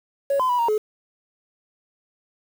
sine tone with pitch steps, 557 / 1021 / 981 / 934 / 426.7 Hz, C#5 / C6 / B5 / A#5 / G#4, +8 / -43 / -12 / +3 / +47 cents, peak -16 dBFS, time 0.3-0.78 s, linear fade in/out 5 ms, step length 96 ms, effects tanh soft clip ceiling -16 dBFS + 7-bit

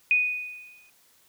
sine tone with exponential decay, 2482 Hz, D#7, 5 cents flat, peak -16 dBFS, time 0.11-0.9 s, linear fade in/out 1 ms, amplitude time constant 170 ms, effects white hiss -61 dBFS RMS until 1.28 s

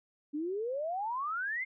sine exponential sweep, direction up, 284.5 to 2154 Hz, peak -32 dBFS, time 0.33-1.65 s, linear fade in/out 20 ms, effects none

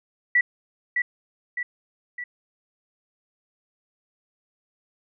sine tone with echo, 1954 Hz, B6, 19 cents flat, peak -15 dBFS, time 0.35-0.41 s, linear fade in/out 5 ms, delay 610 ms, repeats 3, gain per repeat -5 dB, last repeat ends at 2.24 s, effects none

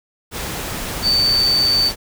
sine tone in noise, 4564 Hz, C#8, 50 cents sharp, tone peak -13 dBFS, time 1.02-1.92 s, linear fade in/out 50 ms, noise pink, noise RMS -26 dBFS, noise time 0.31-1.96 s, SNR +10 dB, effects none

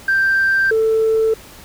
sine tone pair in turn, 1572 / 443.4 Hz, G6 / A4, +4 / +13 cents, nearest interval octave + minor seventh, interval 2191 cents, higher first, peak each -11 dBFS, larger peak neither, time 0.08-0.71 / 0.71-1.34 s, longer neither, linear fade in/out 5 ms, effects tanh soft clip ceiling -9 dBFS + pink hiss -40 dBFS RMS until 1.64 s

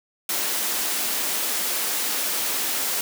white high-pass noise, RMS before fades -25 dBFS, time 0.29-3.01 s, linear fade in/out 2 ms, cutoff 210 Hz, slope 24 dB/octave, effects none

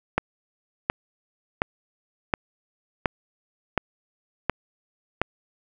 click train, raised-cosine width 0.5 ms, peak -5 dBFS, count 8, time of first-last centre 0.18-5.216 s, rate 1.39 Hz, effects none

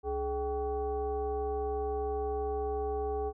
sine tone with frequency modulation, 421.5 Hz, G#4, 26 cents sharp, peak -30 dBFS, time 0.03-3.33 s, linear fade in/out 50 ms, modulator 355 Hz, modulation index 1, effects none

